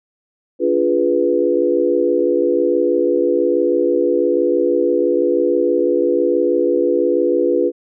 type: chord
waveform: sine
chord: D diminished seventh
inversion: none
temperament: equal with one note detuned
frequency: 288.1 / 349.2 / 415.3 / 493.9 Hz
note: D4 / F4 / Ab4 / Cb5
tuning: -33 / 0 / 0 / 0 cents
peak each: -21 / -17 / -20 / -17 dBFS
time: 0.59-7.72 s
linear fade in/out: 50 ms
effects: none